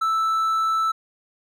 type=tone; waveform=triangle; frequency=1318.5 Hz; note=E6; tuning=in tune; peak=-17 dBFS; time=0.01-0.92 s; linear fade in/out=10 ms; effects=none